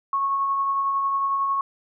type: tone with tremolo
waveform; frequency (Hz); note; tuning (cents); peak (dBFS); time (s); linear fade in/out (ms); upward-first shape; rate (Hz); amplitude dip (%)
sine; 1100; C#6; -14; -19; 0.13-1.61; 2; triangle; 11; 30
effects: none